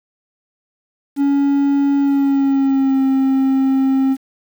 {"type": "tone with pitch glide", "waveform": "triangle", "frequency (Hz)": [280.6, 267.3], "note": ["C#4", "C4"], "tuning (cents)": [21, 37], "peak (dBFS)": -10, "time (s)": [1.16, 4.17], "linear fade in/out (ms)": 50, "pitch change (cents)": -84, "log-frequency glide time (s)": [1.98, 3.03], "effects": ["7-bit"]}